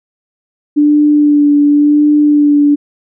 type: tone with vibrato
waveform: sine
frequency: 293.7 Hz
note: D4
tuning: in tune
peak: -5 dBFS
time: 0.76-2.76 s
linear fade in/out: 20 ms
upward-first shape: sine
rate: 0.92 Hz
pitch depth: 20 cents each way
effects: none